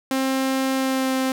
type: tone with pitch glide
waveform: sawtooth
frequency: 265.3 to 262.3 Hz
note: C4 to C4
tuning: +24 to +4 cents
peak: -16 dBFS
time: 0.11-1.32 s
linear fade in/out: 2 ms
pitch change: -20 cents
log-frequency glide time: 0.75-1.13 s
effects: none